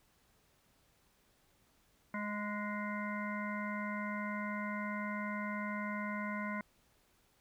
harmonic tone with a mistuned harmonic, 208.6 Hz, G#3, 8 cents sharp, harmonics 1 / 3 / 5 / 7 / 9 / 10, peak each -39 / -46 / -43 / -45 / -49 / -45 dBFS, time 2.14-6.61 s, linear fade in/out 2 ms, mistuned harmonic 5, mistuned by -22 cents, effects pink hiss -71 dBFS RMS until 7.4 s

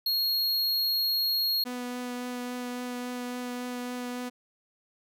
square tone, 4289 Hz, C8, 42 cents sharp, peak -25 dBFS, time 0.06-1.64 s, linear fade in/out 5 ms
sawtooth tone with vibrato, 246.9 Hz, B3, in tune, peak -29 dBFS, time 1.65-4.3 s, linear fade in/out 20 ms, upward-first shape triangle, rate 3.6 Hz, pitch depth 11 cents each way
effects none

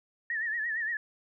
sine tone with vibrato, 1810 Hz, A6, 48 cents sharp, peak -29 dBFS, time 0.3-0.97 s, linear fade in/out 2 ms, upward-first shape sine, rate 8.7 Hz, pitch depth 97 cents each way, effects none

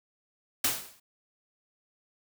white noise with exponential decay, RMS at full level -23 dBFS, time 0.64-1 s, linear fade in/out 5 ms, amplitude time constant 77 ms, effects none

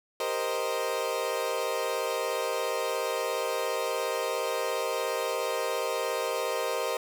30% pulse chord, C minor seventh, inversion second, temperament equal, 392 / 466.2 / 523.3 / 622.3 Hz, G4 / Bb4 / C5 / Eb5, 0 / 0 / 0 / 0 cents, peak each -35 / -30 / -30 / -31 dBFS, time 0.2-6.97 s, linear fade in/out 2 ms, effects 10-bit

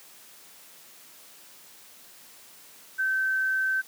sine tone, 1543 Hz, G6, 28 cents flat, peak -23 dBFS, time 2.98-3.82 s, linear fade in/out 20 ms, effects white hiss -51 dBFS RMS until 3.87 s + high-pass 150 Hz 12 dB/octave

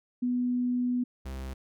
sine / 45% pulse tone pair in turn, 246.9 / 65.81 Hz, B3 / C2, 0 / +11 cents, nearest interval octave + major seventh, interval 2289 cents, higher first, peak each -25 / -35 dBFS, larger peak first, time 0.22-1.04 / 1.25-1.54 s, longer first, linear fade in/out 10 ms, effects none

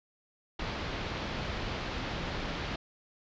pink low-pass noise, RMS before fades -36 dBFS, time 0.59-2.76 s, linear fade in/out 5 ms, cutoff 4400 Hz, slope 24 dB/octave, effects resampled to 16000 Hz

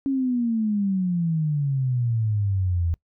sine exponential sweep, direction down, 277.2 to 82 Hz, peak -20 dBFS, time 0.06-2.94 s, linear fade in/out 0 ms, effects noise-tail reverb RT60 0.1 s tail -24 dB re dry

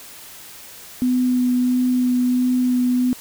sine tone with vibrato, 250 Hz, B3, 21 cents sharp, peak -15 dBFS, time 1.02-3.13 s, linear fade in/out 0 ms, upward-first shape sine, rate 1.5 Hz, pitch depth 11 cents each way, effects white hiss -40 dBFS RMS until 3.2 s

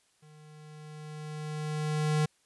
square tone with level ramp, 152.5 Hz, D#3, 34 cents flat, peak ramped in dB -54 to -24 dBFS, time 0.22-2.26 s, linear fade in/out 10 ms, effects white hiss -69 dBFS RMS until 2.45 s + resampled to 24000 Hz

